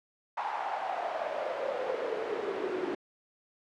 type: noise with high-pass filter sweep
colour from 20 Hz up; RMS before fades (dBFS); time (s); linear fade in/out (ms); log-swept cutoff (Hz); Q
pink; -33; 0.37-2.95; 5; 880 to 340; 6.4
effects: low-pass 2000 Hz 12 dB/octave